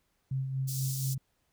sine tone with tremolo, 133.2 Hz, C3, 31 cents sharp, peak -28 dBFS, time 0.31-1.18 s, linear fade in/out 5 ms, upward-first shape sine, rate 4.2 Hz, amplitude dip 45%
pink high-pass noise, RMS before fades -39 dBFS, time 0.67-1.15 s, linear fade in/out 20 ms, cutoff 5200 Hz, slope 24 dB/octave
effects pink hiss -75 dBFS RMS until 1.52 s

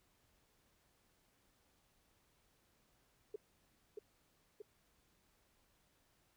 sine tone with echo, 420.8 Hz, G#4, 23 cents sharp, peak -40 dBFS, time 3.34-3.36 s, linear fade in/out 5 ms, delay 630 ms, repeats 2, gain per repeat -3 dB, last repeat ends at 4.62 s, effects pink hiss -75 dBFS RMS until 6.36 s

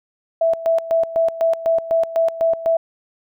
sine tone with tremolo, 659.3 Hz, E5, in tune, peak -13 dBFS, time 0.41-2.77 s, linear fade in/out 5 ms, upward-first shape square, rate 4 Hz, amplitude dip 80%, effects none

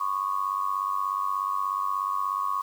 sine tone with amplitude modulation, 1108.7 Hz, C#6, in tune, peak -21 dBFS, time 0-2.62 s, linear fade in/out 10 ms, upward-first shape sine, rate 96.7 Hz, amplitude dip 90%, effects 8-bit

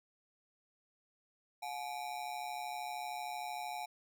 square ring-modulated tone, 784 Hz, G5, in tune, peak -37 dBFS, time 1.62-3.86 s, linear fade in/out 10 ms, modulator 66.5 Hz, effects none

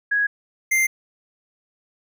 sine / square tone pair in turn, 1661.2 / 2093 Hz, G#6 / C7, 0 / 0 cents, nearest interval major third, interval 400 cents, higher second, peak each -17 dBFS, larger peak neither, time 0.11-0.27 / 0.71-0.87 s, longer neither, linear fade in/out 10 ms, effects none

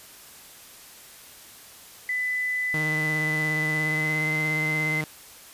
sine tone with pitch glide, 2000 to 2057 Hz, B6 to C7, +21 to -30 cents, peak -24 dBFS, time 2.09-5.01 s, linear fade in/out 2 ms, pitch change +49 cents, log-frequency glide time 3.74-4.31 s
sawtooth tone with vibrato, 154.7 Hz, D#3, 10 cents flat, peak -24 dBFS, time 2.74-5.04 s, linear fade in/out 0 ms, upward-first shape square, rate 17 Hz, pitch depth 18 cents each way
effects white hiss -47 dBFS RMS until 5.53 s + resampled to 32000 Hz

